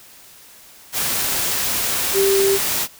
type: tone in noise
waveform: sine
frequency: 392 Hz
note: G4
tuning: in tune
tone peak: -14 dBFS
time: 2.13-2.59 s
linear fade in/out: 50 ms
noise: white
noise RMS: -21 dBFS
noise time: 0.92-2.88 s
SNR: +4 dB
effects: white hiss -45 dBFS RMS until 2.99 s